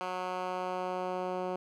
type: tone with band-pass filter sweep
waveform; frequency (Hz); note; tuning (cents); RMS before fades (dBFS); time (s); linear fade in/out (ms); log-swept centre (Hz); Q
10% pulse; 183.1; F#3; -18; -35; 0.01-1.56; 0; 1200 to 460; 0.76
effects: none